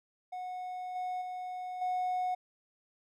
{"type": "tone with level steps", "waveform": "triangle", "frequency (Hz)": 732, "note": "F#5", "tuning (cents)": -19, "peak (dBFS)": [-35, -31, -35, -27], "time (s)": [0.32, 2.35], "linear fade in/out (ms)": 10, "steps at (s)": [0.95, 1.21, 1.81], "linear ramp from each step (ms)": 10, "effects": ["tanh soft clip ceiling -24 dBFS"]}